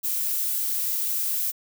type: noise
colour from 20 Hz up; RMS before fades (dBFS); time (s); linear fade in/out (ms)
violet; -26; 0.03-1.52; 20
effects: none